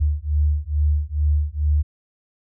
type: beating tone pair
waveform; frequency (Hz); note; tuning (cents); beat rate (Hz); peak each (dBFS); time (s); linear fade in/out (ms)
sine; 73.42 / 75.72; D2 / D#2; 0 / -47; 2.3; -20; 0-1.83; 20
effects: none